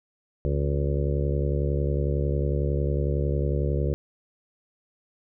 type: harmonic tone with a mistuned harmonic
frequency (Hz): 71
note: C#2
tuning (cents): +42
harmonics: 1 / 2 / 3 / 4 / 5 / 6 / 7 / 8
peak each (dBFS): -25 / -27 / -37 / -39 / -33 / -34 / -34 / -37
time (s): 0.45-3.94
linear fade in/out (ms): 0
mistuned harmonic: 4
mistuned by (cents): -74
effects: none